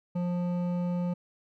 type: tone with hard clipping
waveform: sine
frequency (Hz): 176.6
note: F3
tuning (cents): +20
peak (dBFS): -29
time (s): 0.15-1.14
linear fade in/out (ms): 10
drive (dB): 10
effects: none